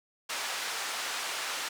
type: band-pass noise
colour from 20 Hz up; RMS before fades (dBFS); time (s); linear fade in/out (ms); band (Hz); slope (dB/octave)
pink; -35; 0.29-1.69; 10; 940 to 8100; 12
effects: none